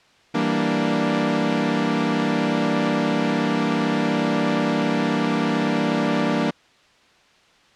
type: chord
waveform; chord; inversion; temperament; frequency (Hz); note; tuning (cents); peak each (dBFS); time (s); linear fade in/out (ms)
sawtooth; E half-diminished seventh; none; equal; 164.81 / 196 / 233.1 / 293.7; E3 / G3 / Bb3 / D4; 0 / 0 / 0 / 0; -23 / -22 / -19 / -20; 0.34-6.51; 10
effects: white hiss -55 dBFS RMS until 7.75 s + low-pass 4000 Hz 12 dB/octave